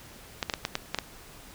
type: clicks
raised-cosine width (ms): 0.2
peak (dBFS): -10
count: 7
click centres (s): 0.428 / 0.498 / 0.538 / 0.651 / 0.754 / 0.946 / 0.987
effects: pink hiss -49 dBFS RMS until 1.54 s